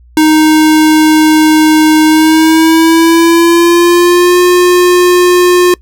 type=tone with pitch glide; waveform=square; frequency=311.1 to 357.4 Hz; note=D#4 to F4; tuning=0 to +40 cents; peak=-4 dBFS; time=0.17-5.74 s; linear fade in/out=2 ms; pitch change=+240 cents; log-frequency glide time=2.05-4.39 s; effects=noise-tail reverb RT60 0.1 s tail -24 dB re dry + added 60 Hz sine -37 dBFS peak until 5.81 s

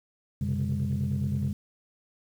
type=tone cluster; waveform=sine; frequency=91 / 129.4 / 139 / 202.7 Hz; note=F#2 / C3 / C#3 / G#3; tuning=-28 / -19 / +5 / -42 cents; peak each=-30 dBFS; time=0.41-1.53 s; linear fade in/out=5 ms; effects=tanh soft clip ceiling -20 dBFS + 9-bit

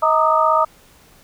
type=tone cluster; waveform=sine; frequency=634 / 926 / 1205 / 1261 Hz; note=D#5 / A#5 / D6 / D#6; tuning=+32 / -12 / +44 / +23 cents; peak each=-18 dBFS; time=0.02-0.65 s; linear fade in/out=10 ms; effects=pink hiss -50 dBFS RMS until 1.23 s

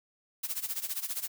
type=noise with tremolo; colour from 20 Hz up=blue; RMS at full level=-32 dBFS; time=0.43-1.28 s; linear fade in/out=10 ms; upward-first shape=sine; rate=15 Hz; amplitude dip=85%; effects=none

